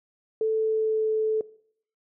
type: tone with pitch glide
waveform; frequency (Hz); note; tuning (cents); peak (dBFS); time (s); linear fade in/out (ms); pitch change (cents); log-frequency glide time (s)
sine; 440 to 436.2; A4 to A4; 0 to -15; -21; 0.41-1.41; 2; -15; 0.55-1.09
effects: noise-tail reverb RT60 0.6 s tail -20 dB re dry